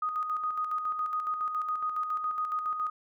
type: tone with tremolo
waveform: sine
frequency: 1244.5 Hz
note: D#6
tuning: in tune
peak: -27 dBFS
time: 0.02-2.9 s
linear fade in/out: 5 ms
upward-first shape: square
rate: 7.2 Hz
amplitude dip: 45%
effects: none